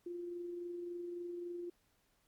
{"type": "tone with amplitude modulation", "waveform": "sine", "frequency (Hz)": 349.2, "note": "F4", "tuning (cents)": 0, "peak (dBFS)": -39, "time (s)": [0.06, 1.7], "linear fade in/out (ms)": 5, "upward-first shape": "sine", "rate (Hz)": 23.6, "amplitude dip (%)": 30, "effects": ["pink hiss -75 dBFS RMS until 2.27 s", "MP3 96 kbps"]}